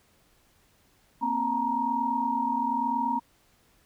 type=tone cluster; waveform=sine; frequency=234.9 / 263.4 / 903 / 944 Hz; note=A#3 / C4 / A5 / A#5; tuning=+13 / +12 / +45 / +22 cents; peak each=-34 / -33 / -33 / -26 dBFS; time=1.21-3.2 s; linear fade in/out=20 ms; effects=pink hiss -64 dBFS RMS until 3.85 s